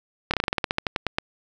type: slowing click train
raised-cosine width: 0.3 ms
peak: -6 dBFS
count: 15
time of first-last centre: 0.31-1.185 s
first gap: 27 ms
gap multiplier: 1.12
effects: none